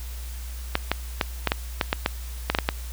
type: clicks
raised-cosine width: 0.3 ms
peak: -4 dBFS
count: 12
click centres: 0.754 / 0.916 / 1.212 / 1.473 / 1.519 / 1.812 / 1.929 / 2.061 / 2.5 / 2.549 / 2.587 / 2.689 s
effects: added 60 Hz sine -32 dBFS peak until 2.92 s + white hiss -44 dBFS RMS until 2.92 s